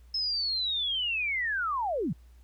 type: linear sweep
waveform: sine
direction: down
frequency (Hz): 5230 to 123.47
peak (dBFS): -27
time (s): 0.14-2.13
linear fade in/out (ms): 5
effects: added 60 Hz sine -51 dBFS peak until 2.43 s + pink hiss -68 dBFS RMS until 2.43 s